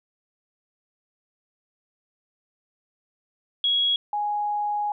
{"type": "tone pair in turn", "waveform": "sine", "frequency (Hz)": [3322, 830.5], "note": ["G#7", "G#5"], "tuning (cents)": [0, 0], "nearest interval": "2 octaves", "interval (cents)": 2400, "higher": "first", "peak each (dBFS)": [-19, -23], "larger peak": "first", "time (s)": [[3.64, 3.96], [4.13, 4.92]], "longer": "second", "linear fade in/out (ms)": 2, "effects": []}